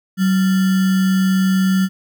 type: tone with sample-and-hold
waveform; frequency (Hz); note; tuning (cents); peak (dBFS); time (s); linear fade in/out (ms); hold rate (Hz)
sine; 189.1; F#3; +38; -12; 0.17-1.89; 50; 1575
effects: none